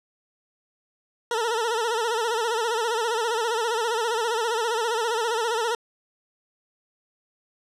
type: tone with vibrato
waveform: 20% pulse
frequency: 456.9 Hz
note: A#4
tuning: 35 cents flat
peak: -18 dBFS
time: 1.31-5.75 s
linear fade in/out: 2 ms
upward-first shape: sine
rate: 15 Hz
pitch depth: 94 cents each way
effects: low-pass 9000 Hz 12 dB/octave